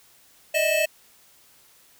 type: tone cluster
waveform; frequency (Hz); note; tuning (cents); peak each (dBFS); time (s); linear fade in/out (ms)
square; 607 / 640 / 2617; D#5 / D#5 / E7; -43 / +49 / -13; -25; 0.54-0.86; 10
effects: white hiss -56 dBFS RMS until 1.99 s